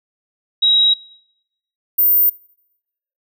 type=tone pair in turn; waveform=sine; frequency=3833 / 14518 Hz; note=A#7 / A#9; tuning=+47 / -47 cents; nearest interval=octave + major seventh; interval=2306 cents; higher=second; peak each=-10 dBFS; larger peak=neither; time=0.62-0.94 / 1.98-2.3 s; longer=neither; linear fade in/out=10 ms; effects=noise-tail reverb RT60 0.9 s tail -26 dB re dry